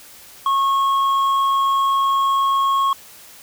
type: tone with hard clipping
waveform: sine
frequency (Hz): 1093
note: C#6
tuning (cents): -25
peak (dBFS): -16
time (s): 0.46-2.93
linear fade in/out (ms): 2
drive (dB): 4
effects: white hiss -43 dBFS RMS until 3.42 s